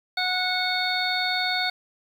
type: harmonic tone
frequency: 734 Hz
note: F#5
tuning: 14 cents flat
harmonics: 1 / 2 / 3 / 5 / 6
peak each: -29 / -29 / -29 / -29 / -29 dBFS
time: 0.17-1.7 s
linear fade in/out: 5 ms
effects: 8-bit